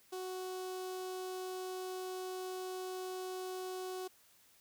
sawtooth tone with notch filter, 370.7 Hz, F#4, 3 cents sharp, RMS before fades -42 dBFS, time 0.12-4.08 s, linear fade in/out 10 ms, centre 2000 Hz, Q 1.1, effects white hiss -66 dBFS RMS until 4.6 s

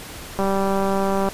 click train, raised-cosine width 1 ms, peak -9 dBFS, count 176, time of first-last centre 0.39-1.287 s, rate 195 Hz, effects pink hiss -36 dBFS RMS until 1.33 s + resampled to 32000 Hz

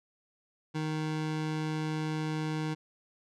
25% pulse tone, 155.56 Hz, D#3, in tune, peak -27 dBFS, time 0.74-2.75 s, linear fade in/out 20 ms, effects low-pass 6000 Hz 12 dB/octave

